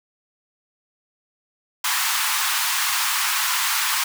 pink high-pass noise, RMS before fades -22 dBFS, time 1.84-4.04 s, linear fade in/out 5 ms, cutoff 910 Hz, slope 48 dB/octave, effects none

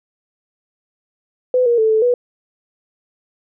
sine tone with pitch steps, 504 / 474 / 440.4 / 437.7 / 489.2 Hz, B4 / A#4 / A4 / A4 / B4, +35 / +29 / +2 / -9 / -16 cents, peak -11 dBFS, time 1.54-2.14 s, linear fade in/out 2 ms, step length 120 ms, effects none

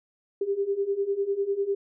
sine beating tone pair, 392 / 402 Hz, G4 / G4, 0 / +44 cents, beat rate 10 Hz, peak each -29 / -26 dBFS, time 0.41-1.75 s, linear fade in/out 5 ms, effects none

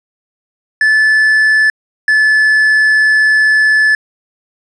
triangle tone pair in turn, 1739 / 1732.1 Hz, A6 / A6, -21 / -28 cents, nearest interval unison, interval 7 cents, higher first, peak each -5 dBFS, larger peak neither, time 0.81-1.7 / 2.08-3.95 s, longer second, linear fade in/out 2 ms, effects resampled to 22050 Hz

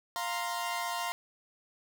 sawtooth chord, F suspended fourth, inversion none, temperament equal, 698.5 / 932.3 / 1046.5 Hz, F5 / Bb5 / C6, 0 / 0 / 0 cents, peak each -33 dBFS, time 0.16-1.12 s, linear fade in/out 0 ms, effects none

